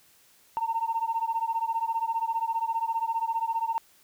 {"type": "beating tone pair", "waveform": "sine", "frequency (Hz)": [903, 918], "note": ["A5", "A#5"], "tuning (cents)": [45, -27], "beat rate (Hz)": 15, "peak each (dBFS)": -28, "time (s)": [0.57, 3.78], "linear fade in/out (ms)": 0, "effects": ["tanh soft clip ceiling -19 dBFS", "white hiss -60 dBFS RMS until 4.03 s"]}